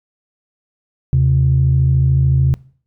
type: tone pair together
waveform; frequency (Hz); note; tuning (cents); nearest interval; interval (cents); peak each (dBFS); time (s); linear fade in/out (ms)
sine; 78.78 / 132.5; D#2 / C3; +22 / +22; major sixth; 900; -15 / -10; 1.13-2.54; 0
effects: noise-tail reverb RT60 0.5 s tail -23 dB re dry + tanh soft clip ceiling -4 dBFS